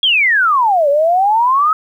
sine exponential two-way sweep, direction down then up, 3359 to 554.4 to 1297 Hz, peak -9 dBFS, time 0.03-1.73 s, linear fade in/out 2 ms, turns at 0.89 s, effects 8-bit

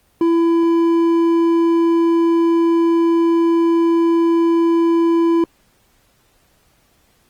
triangle tone with hard clipping, 334.4 Hz, E4, 25 cents sharp, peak -13 dBFS, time 0.21-5.44 s, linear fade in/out 2 ms, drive 9 dB, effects pink hiss -58 dBFS RMS until 7.29 s + Opus 24 kbps

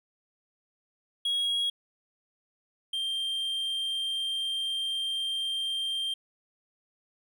triangle tone pair in turn, 3301 / 3172 Hz, G#7 / G7, -11 / +20 cents, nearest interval minor second, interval 69 cents, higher first, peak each -24 / -27 dBFS, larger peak first, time 1.25-1.7 / 2.93-6.14 s, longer second, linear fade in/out 5 ms, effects none

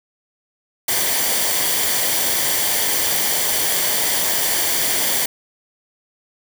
white noise with comb filter, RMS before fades -19 dBFS, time 0.88-5.26 s, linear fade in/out 5 ms, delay 0.76 ms, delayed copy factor -0.5, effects none

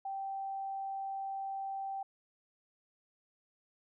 sine tone, 780 Hz, G5, 9 cents flat, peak -36 dBFS, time 0.05-2.03 s, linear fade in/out 5 ms, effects none

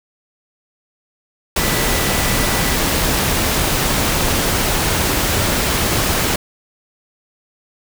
sine tone in noise, 1975.5 Hz, B6, in tune, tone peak -28 dBFS, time 1.59-2.76 s, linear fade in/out 5 ms, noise pink, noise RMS -17 dBFS, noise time 1.56-6.36 s, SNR -14 dB, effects none

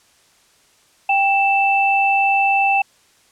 sine tone pair together, 789.9 / 2653 Hz, G5 / E7, +13 / +10 cents, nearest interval octave + major sixth, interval 2097 cents, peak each -15 / -17 dBFS, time 1.09-2.82 s, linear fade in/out 5 ms, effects white hiss -55 dBFS RMS until 3.31 s + low-pass 9000 Hz 12 dB/octave

